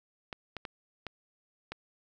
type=clicks; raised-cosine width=0.3 ms; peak=-22 dBFS; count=5; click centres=0.328 / 0.567 / 0.652 / 1.067 / 1.72 s; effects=none